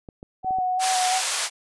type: clicks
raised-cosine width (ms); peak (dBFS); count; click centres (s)
2; -26; 5; 0.088 / 0.229 / 0.446 / 0.508 / 0.586
type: tone with vibrato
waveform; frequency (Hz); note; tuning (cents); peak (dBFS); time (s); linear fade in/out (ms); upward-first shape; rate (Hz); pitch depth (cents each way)
sine; 744; F#5; +9; -21; 0.43-1.22; 50; square; 2.9; 18
type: band-pass noise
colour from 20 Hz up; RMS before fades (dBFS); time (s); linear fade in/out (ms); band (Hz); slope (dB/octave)
white; -26; 0.79-1.5; 50; 570 to 9800; 24
effects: resampled to 24000 Hz